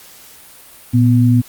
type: tone pair together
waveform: sine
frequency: 116.66 / 246.9 Hz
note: A#2 / B3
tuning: +2 / 0 cents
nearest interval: octave + minor second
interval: 1298 cents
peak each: -10 / -12 dBFS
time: 0.93-1.42 s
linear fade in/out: 20 ms
effects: white hiss -41 dBFS RMS until 1.48 s + Opus 48 kbps